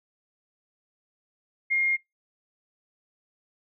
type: tone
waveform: sine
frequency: 2130 Hz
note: C7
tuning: 30 cents sharp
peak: -21 dBFS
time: 1.7-1.97 s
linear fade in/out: 20 ms
effects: noise-tail reverb RT60 0.2 s tail -25 dB re dry